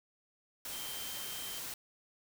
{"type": "tone in noise", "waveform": "sine", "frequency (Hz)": 3136, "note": "G7", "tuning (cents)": 0, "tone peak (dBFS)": -46, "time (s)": [0.72, 1.59], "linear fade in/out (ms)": 2, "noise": "white", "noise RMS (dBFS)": -42, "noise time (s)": [0.65, 1.74], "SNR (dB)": -7, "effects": []}